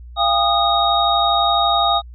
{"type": "tone cluster", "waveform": "sine", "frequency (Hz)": [689, 801, 1234, 3754], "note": ["F5", "G5", "D#6", "A#7"], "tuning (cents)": [-24, 37, -15, 11], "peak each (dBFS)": -19, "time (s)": [0.16, 2.02], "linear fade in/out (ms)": 50, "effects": ["added 60 Hz sine -34 dBFS peak until 2.14 s"]}